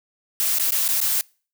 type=noise with dropouts; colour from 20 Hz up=blue; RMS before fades=-21 dBFS; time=0.4-1.21 s; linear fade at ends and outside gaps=0 ms; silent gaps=0.585-0.597 / 0.706-0.721 / 0.88-0.888 / 1.003-1.014 s; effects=noise-tail reverb RT60 0.4 s tail -26 dB re dry

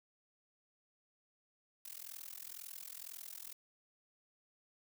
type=noise with amplitude modulation; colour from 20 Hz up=blue; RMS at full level=-45 dBFS; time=1.85-3.53 s; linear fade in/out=5 ms; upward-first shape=sine; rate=42 Hz; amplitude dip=100%; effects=none

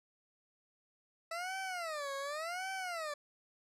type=tone with vibrato; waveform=20% pulse; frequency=650 Hz; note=E5; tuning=24 cents flat; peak=-33 dBFS; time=1.31-3.14 s; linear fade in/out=5 ms; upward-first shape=sine; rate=0.89 Hz; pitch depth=290 cents each way; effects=low-pass 10000 Hz 12 dB/octave

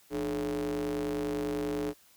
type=ring-modulated tone; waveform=square; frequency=64.5 Hz; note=C2; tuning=24 cents flat; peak=-28 dBFS; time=0.1-1.94 s; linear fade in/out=50 ms; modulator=362 Hz; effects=white hiss -61 dBFS RMS until 2.16 s

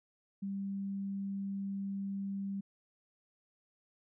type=tone; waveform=sine; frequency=196.9 Hz; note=G3; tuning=8 cents sharp; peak=-35 dBFS; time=0.42-2.61 s; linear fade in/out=10 ms; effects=none

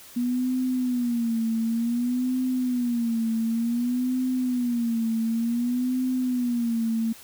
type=tone with vibrato; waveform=sine; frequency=240.2 Hz; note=B3; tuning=48 cents flat; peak=-22 dBFS; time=0.16-7.13 s; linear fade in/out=10 ms; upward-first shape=sine; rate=0.55 Hz; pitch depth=110 cents each way; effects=white hiss -47 dBFS RMS until 7.23 s

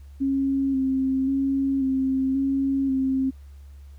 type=tone with vibrato; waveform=sine; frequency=268.6 Hz; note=C4; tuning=46 cents sharp; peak=-20 dBFS; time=0.2-3.31 s; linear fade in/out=20 ms; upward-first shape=square; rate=0.93 Hz; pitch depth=23 cents each way; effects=added 70 Hz sine -41 dBFS peak until 3.98 s + pink hiss -63 dBFS RMS until 3.98 s

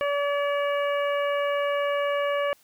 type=harmonic tone; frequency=572 Hz; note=D5; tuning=46 cents flat; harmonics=1 / 2 / 3 / 4 / 5; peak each=-24 / -30 / -34 / -36 / -38 dBFS; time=0.01-2.53 s; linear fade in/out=0 ms; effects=white hiss -60 dBFS RMS until 2.63 s

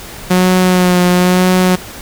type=tone with vibrato; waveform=sawtooth; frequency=181.4 Hz; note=F#3; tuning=34 cents flat; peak=-4 dBFS; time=0.3-1.76 s; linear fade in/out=10 ms; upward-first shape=sine; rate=1 Hz; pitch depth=25 cents each way; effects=pink hiss -30 dBFS RMS until 2.01 s

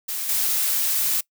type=noise with level steps; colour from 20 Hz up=blue; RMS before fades=-28 / -22 dBFS; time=0.08-1.21 s; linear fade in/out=10 ms; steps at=0.29 s; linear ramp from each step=2 ms; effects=noise-tail reverb RT60 0.1 s tail -22 dB re dry

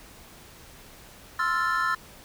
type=chord; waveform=triangle; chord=F major seventh; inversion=second; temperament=equal; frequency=1046.5 / 1318.5 / 1396.9 / 1760 Hz; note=C6 / E6 / F6 / A6; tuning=0 / 0 / 0 / 0 cents; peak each=-28 / -25 / -27 / -27 dBFS; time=1.39-1.95 s; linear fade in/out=5 ms; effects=tanh soft clip ceiling -12 dBFS + pink hiss -49 dBFS RMS until 2.24 s

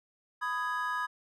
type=chord; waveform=triangle; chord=G# minor; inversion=first; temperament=just; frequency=996.7 / 1245.9 / 1661.2 Hz; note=B5 / D#6 / G#6; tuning=+16 / +2 / 0 cents; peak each=-33 dBFS; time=0.41-1.07 s; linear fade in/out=20 ms; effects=none

